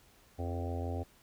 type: harmonic tone with a mistuned harmonic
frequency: 86.2 Hz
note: F2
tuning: 22 cents flat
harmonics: 1 / 3 / 4 / 5 / 6 / 7 / 8 / 9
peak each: -35 / -42 / -47 / -45 / -47 / -47 / -48 / -46 dBFS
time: 0.38-1.04 s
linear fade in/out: 20 ms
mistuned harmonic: 3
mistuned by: +15 cents
effects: pink hiss -63 dBFS RMS until 1.22 s